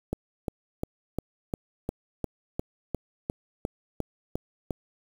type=click train; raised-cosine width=2 ms; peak=-15 dBFS; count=14; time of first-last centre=0.13-4.707 s; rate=2.84 Hz; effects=7-bit